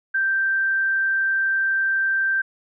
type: tone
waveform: sine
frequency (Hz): 1568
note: G6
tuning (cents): 0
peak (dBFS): -18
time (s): 0.14-2.42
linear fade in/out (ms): 10
effects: none